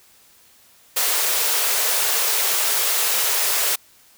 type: high-pass noise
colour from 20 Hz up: white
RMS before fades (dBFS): -20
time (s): 0.96-3.76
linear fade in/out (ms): 10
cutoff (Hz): 370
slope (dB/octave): 96
effects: white hiss -53 dBFS RMS until 4.17 s